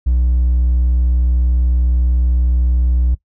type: tone with hard clipping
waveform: sine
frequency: 61.6 Hz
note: B1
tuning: 4 cents flat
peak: -12 dBFS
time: 0.06-3.15 s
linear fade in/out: 10 ms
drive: 2 dB
effects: noise-tail reverb RT60 0.1 s tail -20 dB re dry